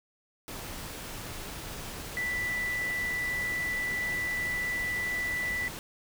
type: tone in noise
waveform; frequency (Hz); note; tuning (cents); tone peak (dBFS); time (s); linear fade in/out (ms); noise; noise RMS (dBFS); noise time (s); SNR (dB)
sine; 1975.5; B6; 0; -29; 2.17-5.68; 0; pink; -40; 0.48-5.79; +8
effects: none